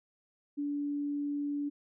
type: tone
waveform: sine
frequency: 288.6 Hz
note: D4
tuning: 30 cents flat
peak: -31 dBFS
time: 0.57-1.7 s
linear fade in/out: 20 ms
effects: none